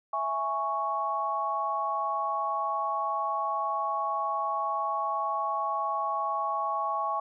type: chord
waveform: sine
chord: C# minor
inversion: first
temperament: equal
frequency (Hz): 659.3 / 830.6 / 1108.7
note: E5 / G#5 / C#6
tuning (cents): 0 / 0 / 0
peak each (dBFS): -35 / -32 / -29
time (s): 0.13-7.2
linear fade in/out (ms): 5
effects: none